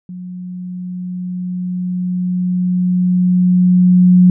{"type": "tone with level ramp", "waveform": "sine", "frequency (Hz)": 180.8, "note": "F#3", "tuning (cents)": -40, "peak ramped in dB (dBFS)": [-26, -4], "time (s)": [0.09, 4.3], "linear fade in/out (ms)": 2, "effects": []}